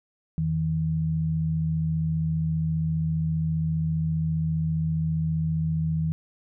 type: tone pair together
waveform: sine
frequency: 84.44 / 159.4 Hz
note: E2 / D#3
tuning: +42 / +42 cents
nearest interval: major seventh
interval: 1100 cents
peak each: -31 / -23 dBFS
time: 0.38-6.12 s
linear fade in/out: 0 ms
effects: none